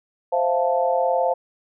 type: chord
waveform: sine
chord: F major seventh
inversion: second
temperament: equal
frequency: 523.3 / 659.3 / 698.5 / 880 Hz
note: C5 / E5 / F5 / A5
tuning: 0 / 0 / 0 / 0 cents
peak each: -21 / -27 / -22 / -25 dBFS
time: 0.32-1.34 s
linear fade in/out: 10 ms
effects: none